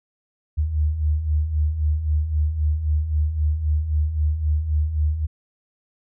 sine beating tone pair, 73.42 / 77.22 Hz, D2 / D#2, 0 / -13 cents, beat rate 3.8 Hz, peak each -26 / -19 dBFS, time 0.57-5.27 s, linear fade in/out 20 ms, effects none

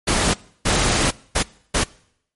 pink noise bursts at uneven times, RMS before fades -18 dBFS, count 4, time 0.07-0.34 / 0.65-1.11 / 1.35-1.43 / 1.74-1.84 s, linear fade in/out 10 ms, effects noise-tail reverb RT60 0.7 s tail -23 dB re dry + MP3 48 kbps

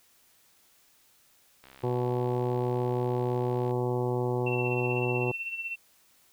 click train, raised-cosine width 0.3 ms, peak -34 dBFS, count 138, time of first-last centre 1.64-3.709 s, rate 66.2 Hz
harmonic tone, 123.47 Hz, B2, in tune, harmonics 1 / 2 / 3 / 4 / 5 / 6 / 7 / 8 / 9, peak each -30 / -37 / -30 / -34 / -43 / -40 / -38 / -46 / -48 dBFS, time 1.83-5.32 s, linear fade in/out 10 ms
sine tone with tremolo, 2701 Hz, E7, 42 cents sharp, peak -30 dBFS, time 4.46-5.76 s, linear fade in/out 10 ms, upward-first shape sine, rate 16 Hz, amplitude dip 60%
effects white hiss -63 dBFS RMS until 6.32 s

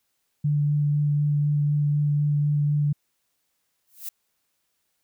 sine tone with vibrato, 146.83 Hz, D3, in tune, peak -19 dBFS, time 0.44-2.93 s, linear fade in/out 10 ms, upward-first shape sine, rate 4 Hz, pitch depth 10 cents each way
violet noise with exponential growth, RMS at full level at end -29 dBFS, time 3.87-4.09 s, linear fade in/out 5 ms, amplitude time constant 47 ms
effects white hiss -74 dBFS RMS until 5.03 s

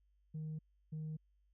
sine tone pair in turn, 155.56 / 155.56 Hz, D#3 / D#3, 0 / 0 cents, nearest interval unison, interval 0 cents, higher neither, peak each -38 / -38 dBFS, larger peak neither, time 0.34-0.59 / 0.92-1.17 s, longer neither, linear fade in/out 10 ms, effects tanh soft clip ceiling -38 dBFS + added 50 Hz sine -70 dBFS peak until 1.53 s

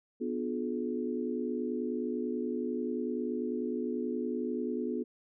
sine chord, B diminished seventh, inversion none, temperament just, 246.9 / 296.3 / 355.6 / 426.7 Hz, B3 / D4 / F4 / Ab4, 0 / +15 / +31 / +47 cents, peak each -34 / -40 / -37 / -37 dBFS, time 0.2-5.04 s, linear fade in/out 20 ms, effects none

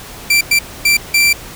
sawtooth tone bursts at uneven times, 2349 Hz, D7, in tune, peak -5 dBFS, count 4, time 0.3-0.41 / 0.51-0.59 / 0.85-0.97 / 1.14-1.33 s, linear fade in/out 5 ms, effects pink hiss -32 dBFS RMS until 1.55 s

